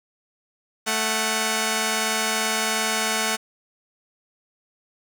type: tone pair together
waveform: 5% pulse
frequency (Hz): 219.7 / 740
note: A3 / F#5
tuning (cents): -2 / 0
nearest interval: octave + major sixth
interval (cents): 2102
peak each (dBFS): -13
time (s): 0.86-3.37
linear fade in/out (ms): 20
effects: none